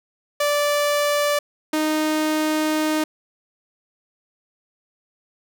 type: tone pair in turn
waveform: sawtooth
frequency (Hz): 584 / 309.4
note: D5 / D#4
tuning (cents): -10 / -10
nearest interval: major seventh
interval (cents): 1100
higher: first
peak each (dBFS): -14 / -15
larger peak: first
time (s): 0.4-1.39 / 1.73-3.04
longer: second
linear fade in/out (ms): 5
effects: none